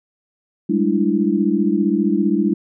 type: tone cluster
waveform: sine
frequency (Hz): 195.2 / 210.4 / 296.8 / 334.3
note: G3 / G#3 / D4 / E4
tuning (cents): -7 / +23 / +18 / +24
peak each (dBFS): -20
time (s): 0.69-2.54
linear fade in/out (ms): 10
effects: none